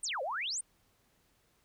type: exponential two-way sweep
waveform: sine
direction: down then up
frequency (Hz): 9540 to 493.9 to 9540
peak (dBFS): -33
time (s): 0.03-0.61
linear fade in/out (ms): 5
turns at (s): 0.22
effects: pink hiss -71 dBFS RMS until 1.64 s